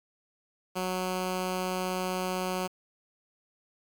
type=tone; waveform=10% pulse; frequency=184.3 Hz; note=F#3; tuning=7 cents flat; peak=-21 dBFS; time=0.75-2.68 s; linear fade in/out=20 ms; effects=9-bit